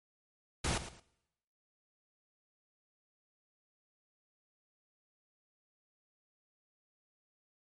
pink noise with echo, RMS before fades -33 dBFS, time 0.64-0.78 s, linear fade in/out 5 ms, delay 110 ms, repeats 2, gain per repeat -12 dB, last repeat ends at 1 s, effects noise-tail reverb RT60 0.9 s tail -23 dB re dry + MP3 48 kbps

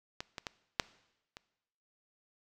clicks, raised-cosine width 0.2 ms, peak -20 / -22 / -19 / -9 / -28 dBFS, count 5, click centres 0.205 / 0.382 / 0.468 / 0.798 / 1.369 s, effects noise-tail reverb RT60 0.9 s tail -20 dB re dry

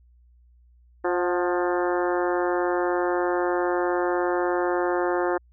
harmonic tone with a mistuned harmonic, 176.8 Hz, F3, 22 cents sharp, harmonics 2 / 3 / 4 / 5 / 6 / 7 / 8 / 9 / 10, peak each -24 / -28 / -30 / -32 / -34 / -35 / -36 / -37 / -38 dBFS, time 1.04-5.38 s, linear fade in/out 10 ms, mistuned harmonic 4, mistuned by +39 cents, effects added 60 Hz sine -53 dBFS peak until 5.52 s

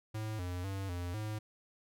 square tone with pitch steps, 108.7 / 89.4 / 97.3 / 88.1 / 107.5 Hz, A2 / F2 / G2 / F2 / A2, -21 / +41 / -12 / +16 / -40 cents, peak -37 dBFS, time 0.14-1.39 s, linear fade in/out 10 ms, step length 250 ms, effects none

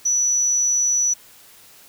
sine tone, 5920 Hz, F#8, in tune, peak -16 dBFS, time 0.05-1.14 s, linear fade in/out 10 ms, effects white hiss -48 dBFS RMS until 1.88 s

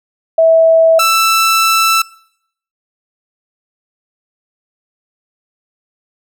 sine / sawtooth tone pair in turn, 652 / 1326 Hz, E5 / E6, -19 / +10 cents, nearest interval octave, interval 1229 cents, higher second, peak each -5 dBFS, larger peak neither, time 0.38-0.99 / 0.99-2.02 s, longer second, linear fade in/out 5 ms, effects noise-tail reverb RT60 0.7 s tail -22 dB re dry

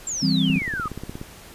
sine exponential sweep, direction down, 7550 to 1195 Hz, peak -25 dBFS, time 0.07-0.88 s, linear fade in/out 2 ms
sine chord, C major, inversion first, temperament equal, 164.81 / 196 / 261.6 Hz, E3 / G3 / C4, 0 / 0 / 0 cents, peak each -22 dBFS, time 0.22-0.59 s, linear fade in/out 10 ms
click train, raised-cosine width 3 ms, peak -19 dBFS, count 13, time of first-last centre 0.5-1.214 s, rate 16.8 Hz
effects pink hiss -44 dBFS RMS until 1.54 s + resampled to 32000 Hz

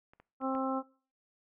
clicks, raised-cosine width 0.5 ms, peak -42 / -40 / -42 / -32 dBFS, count 4, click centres 0.135 / 0.2 / 0.415 / 0.551 s
harmonic tone, 264.6 Hz, C4, 20 cents sharp, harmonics 1 / 2 / 3 / 4 / 5, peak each -33 / -37 / -37 / -40 / -38 dBFS, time 0.4-0.83 s, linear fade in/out 50 ms
effects noise-tail reverb RT60 0.4 s tail -21 dB re dry

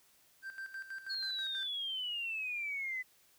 triangle tone with tremolo, 1568 Hz, G6, in tune, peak -38 dBFS, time 0.42-1.68 s, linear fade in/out 50 ms, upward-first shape square, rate 6.2 Hz, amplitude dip 70%
sine exponential sweep, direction down, 4370 to 1997 Hz, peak -35 dBFS, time 1.09-3.03 s, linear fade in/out 20 ms
effects tanh soft clip ceiling -28 dBFS + white hiss -67 dBFS RMS until 3.38 s

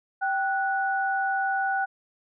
sine tone pair together, 778.2 / 1473 Hz, G5 / F#6, -13 / -8 cents, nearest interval major seventh, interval 1105 cents, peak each -25 / -27 dBFS, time 0.21-1.86 s, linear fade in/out 20 ms, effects none

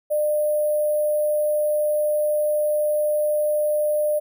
sine tone with sample-and-hold, 602 Hz, D5, 43 cents sharp, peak -18 dBFS, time 0.1-4.2 s, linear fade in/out 20 ms, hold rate 11025 Hz, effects none

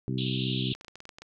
harmonic tone, 64.3 Hz, C2, 30 cents flat, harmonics 2 / 3 / 4 / 5 / 6, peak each -30 / -34 / -36 / -38 / -40 dBFS, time 0.08-0.73 s, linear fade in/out 0 ms
white band-pass noise, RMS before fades -36 dBFS, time 0.18-0.74 s, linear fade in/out 0 ms, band 2700 to 3900 Hz, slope 96 dB/octave
clicks, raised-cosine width 0.2 ms, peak -27 dBFS, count 10, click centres 0.75 / 0.811 / 0.847 / 0.882 / 0.956 / 1.004 / 1.054 / 1.092 / 1.185 / 1.22 s
effects none

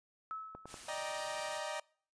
sine tone with exponential decay, 1299 Hz, E6, 26 cents flat, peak -37 dBFS, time 0.31-1 s, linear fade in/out 0 ms, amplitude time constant 150 ms
clicks, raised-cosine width 1 ms, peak -32 dBFS, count 3, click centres 0.55 / 0.656 / 0.742 s
white noise, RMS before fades -50 dBFS, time 0.66-1.62 s, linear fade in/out 50 ms
sawtooth chord, Eb major seventh, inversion third, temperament equal with one note detuned, 587.3 / 622.3 / 784 / 939.9 Hz, D5 / Eb5 / G5 / Bb5, 0 / 0 / 0 / +14 cents, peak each -40 / -38 / -42 / -40 dBFS, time 0.88-1.8 s, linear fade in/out 5 ms
effects noise-tail reverb RT60 0.5 s tail -25 dB re dry + resampled to 22050 Hz

